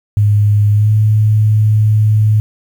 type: tone with pitch glide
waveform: sine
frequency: 103.83 to 107.31 Hz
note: G#2 to A2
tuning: 0 to -43 cents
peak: -7 dBFS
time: 0.17-2.4 s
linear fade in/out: 0 ms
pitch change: +57 cents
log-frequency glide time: 0.73-0.91 s
effects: 7-bit